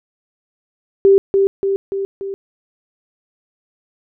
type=tone with echo; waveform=sine; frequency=392 Hz; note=G4; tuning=in tune; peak=-6 dBFS; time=1.05-1.18 s; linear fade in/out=0 ms; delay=290 ms; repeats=4; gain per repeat=-4 dB; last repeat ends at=2.34 s; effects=none